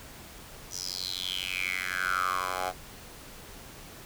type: tone with high-pass filter sweep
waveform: 10% pulse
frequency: 92 Hz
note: F#2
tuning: 9 cents flat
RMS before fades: -32 dBFS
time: 0.7-2.73 s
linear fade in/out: 50 ms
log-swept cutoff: 6000 to 750 Hz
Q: 7.2
effects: pink hiss -47 dBFS RMS until 4.05 s